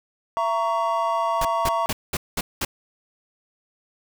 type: chord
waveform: triangle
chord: A# diminished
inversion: second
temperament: just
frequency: 671.3 / 932.3 / 1118.8 Hz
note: E5 / A#5 / C#6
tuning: +31 / 0 / +16 cents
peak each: -23 dBFS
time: 0.37-1.86 s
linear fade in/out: 0 ms
type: noise bursts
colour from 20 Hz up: pink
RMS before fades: -25 dBFS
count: 6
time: 1.41-2.65 s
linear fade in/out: 5 ms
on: 40 ms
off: 200 ms
effects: none